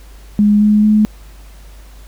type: tone with pitch steps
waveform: sine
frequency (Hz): 207.7 / 210.4 / 213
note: G#3 / G#3 / G#3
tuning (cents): 0 / +23 / +44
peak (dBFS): -7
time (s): 0.39-1.05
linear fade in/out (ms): 0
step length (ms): 220
effects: added 50 Hz sine -35 dBFS peak until 2.07 s + pink hiss -46 dBFS RMS until 2.07 s